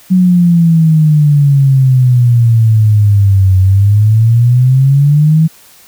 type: exponential two-way sweep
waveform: sine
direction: down then up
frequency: 186.4 to 93.1 to 162.5 Hz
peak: -4 dBFS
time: 0.1-5.48 s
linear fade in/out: 20 ms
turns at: 3.58 s
effects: white hiss -41 dBFS RMS until 5.87 s